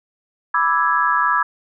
sine chord, E dominant seventh, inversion second, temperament equal, 987.8 / 1174.7 / 1318.5 / 1661.2 Hz, B5 / D6 / E6 / G#6, 0 / 0 / 0 / 0 cents, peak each -20 dBFS, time 0.54-1.43 s, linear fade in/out 5 ms, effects none

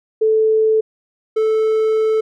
sine / triangle tone pair in turn, 438.1 / 438.1 Hz, A4 / A4, -7 / -7 cents, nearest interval unison, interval 0 cents, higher neither, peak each -11 dBFS, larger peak neither, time 0.21-0.81 / 1.36-2.21 s, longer second, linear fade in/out 10 ms, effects none

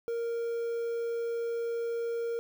triangle tone with quantisation, 466.2 Hz, A#4, in tune, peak -28 dBFS, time 0.08-2.39 s, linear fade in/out 0 ms, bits 9, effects none

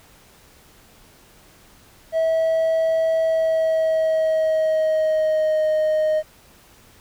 triangle tone with pitch glide, 648 to 620.5 Hz, E5 to D#5, -30 to -5 cents, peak -14 dBFS, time 2.12-6.23 s, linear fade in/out 50 ms, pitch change -75 cents, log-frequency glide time 3.21-5.69 s, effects tanh soft clip ceiling -10 dBFS + pink hiss -51 dBFS RMS until 7 s

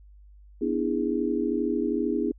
sine chord, E dominant seventh, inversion second, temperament just, 247.2 / 296.7 / 329.6 / 412 Hz, B3 / D4 / E4 / G#4, +2 / +18 / 0 / -14 cents, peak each -29 dBFS, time 0.61-2.32 s, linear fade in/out 10 ms, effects added 50 Hz sine -48 dBFS peak until 2.38 s

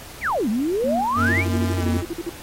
sine exponential two-way sweep, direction down then up, 2504 to 200.6 to 2504 Hz, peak -19 dBFS, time 0.21-1.45 s, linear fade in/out 50 ms, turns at 0.49 s
sine tone with tremolo, 236.8 Hz, A#3, 27 cents sharp, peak -21 dBFS, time 0.84-1.97 s, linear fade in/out 0 ms, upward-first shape sine, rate 3 Hz, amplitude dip 85%
square tone with pitch glide, 92.5 to 88.89 Hz, F#2 to F2, 0 to +31 cents, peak -22 dBFS, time 1.15-2.04 s, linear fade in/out 50 ms, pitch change -69 cents, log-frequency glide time 1.75-1.85 s
sine tone bursts, 339.1 Hz, E4, 49 cents sharp, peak -24 dBFS, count 13, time 1.29-2.296 s, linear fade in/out 5 ms, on 34 ms, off 47 ms
effects pink hiss -40 dBFS RMS until 2.42 s + AAC 48 kbps

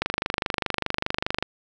click train, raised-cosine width 0.3 ms, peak -7 dBFS, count 36, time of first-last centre 0.02-1.426 s, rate 24.9 Hz, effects none

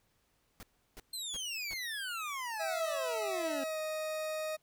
pink noise bursts, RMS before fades -48 dBFS, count 4, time 0.6-1.736 s, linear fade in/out 0 ms, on 29 ms, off 340 ms
25% pulse exponential sweep, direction down, 4218 to 266.5 Hz, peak -33 dBFS, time 1.13-3.64 s, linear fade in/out 5 ms
40% pulse tone with pitch glide, 650 to 623.9 Hz, E5 to D#5, -24 to +5 cents, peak -34 dBFS, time 2.59-4.57 s, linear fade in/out 20 ms, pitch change -71 cents, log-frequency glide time 3.51-3.79 s
effects pink hiss -74 dBFS RMS until 4.62 s

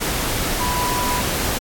sine tone in noise, 987.8 Hz, B5, in tune, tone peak -22 dBFS, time 0.59-1.22 s, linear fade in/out 20 ms, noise pink, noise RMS -22 dBFS, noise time 0-1.59 s, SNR -3 dB, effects AAC 64 kbps

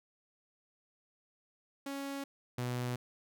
sawtooth tone pair in turn, 277.2 / 123.48 Hz, C#4 / B2, 0 / 0 cents, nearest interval octave + major second, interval 1400 cents, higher first, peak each -34 / -30 dBFS, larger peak second, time 1.86-2.24 / 2.58-2.96 s, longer neither, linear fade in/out 5 ms, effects none

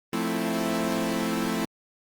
sawtooth chord, F major seventh, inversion none, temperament equal, 174.61 / 220 / 261.6 / 329.6 Hz, F3 / A3 / C4 / E4, 0 / 0 / 0 / 0 cents, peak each -29 / -25 / -27 / -27 dBFS, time 0.13-1.65 s, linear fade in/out 2 ms, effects Opus 24 kbps

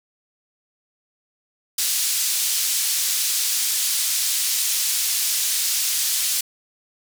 pink band-pass noise, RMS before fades -22 dBFS, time 1.78-6.41 s, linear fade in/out 5 ms, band 4800 to 15000 Hz, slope 12 dB/octave, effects none

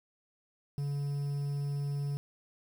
triangle tone with quantisation, 142.3 Hz, C#3, 46 cents sharp, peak -29 dBFS, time 0.78-2.17 s, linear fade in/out 0 ms, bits 9, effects none

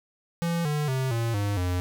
square tone with pitch steps, 169.4 / 149.18 / 131.38 / 115.7 / 101.9 / 89.74 Hz, E3 / D3 / C3 / A#2 / G#2 / F2, +48 / +27 / +7 / -13 / -32 / +48 cents, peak -25 dBFS, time 0.42-1.8 s, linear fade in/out 0 ms, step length 230 ms, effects none

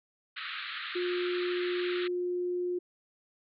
pink band-pass noise, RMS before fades -39 dBFS, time 0.36-2.08 s, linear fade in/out 10 ms, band 1200 to 4200 Hz, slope 96 dB/octave
sine tone, 356.7 Hz, F4, 37 cents sharp, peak -29 dBFS, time 0.95-2.79 s, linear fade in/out 10 ms
effects none

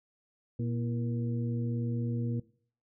harmonic tone with a mistuned harmonic, 118.6 Hz, A#2, 30 cents sharp, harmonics 1 / 2 / 3 / 4, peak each -31 / -35 / -43 / -44 dBFS, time 0.59-2.4 s, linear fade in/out 5 ms, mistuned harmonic 3, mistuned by -110 cents, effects noise-tail reverb RT60 0.5 s tail -20 dB re dry

